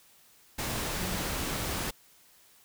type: tone in noise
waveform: sine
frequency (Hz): 185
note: F#3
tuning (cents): 0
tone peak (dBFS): -37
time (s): 0.98-1.23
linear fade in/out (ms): 10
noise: pink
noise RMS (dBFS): -33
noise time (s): 0.58-1.91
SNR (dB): -7
effects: white hiss -60 dBFS RMS until 2.64 s